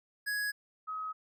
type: tone pair in turn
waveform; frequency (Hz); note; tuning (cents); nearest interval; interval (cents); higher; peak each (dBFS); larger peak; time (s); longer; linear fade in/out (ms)
square / sine; 1670 / 1270.4; G#6 / D#6; +9 / +36; perfect fourth; 473; first; -32 / -35; first; 0.26-0.52 / 0.87-1.13; neither; 20
effects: none